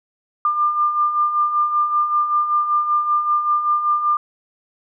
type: beating tone pair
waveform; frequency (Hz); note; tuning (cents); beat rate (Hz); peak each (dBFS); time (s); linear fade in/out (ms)
sine; 1194 / 1199.2; D6 / D6; +28 / +36; 5.2; -24 / -16; 0.45-4.17; 2
effects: none